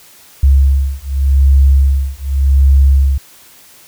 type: beating tone pair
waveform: sine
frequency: 67.9 / 68.76 Hz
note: C#2 / C#2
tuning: -35 / -13 cents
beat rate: 0.86 Hz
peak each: -10 dBFS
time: 0.43-3.18 s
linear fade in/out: 5 ms
effects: white hiss -42 dBFS RMS until 3.87 s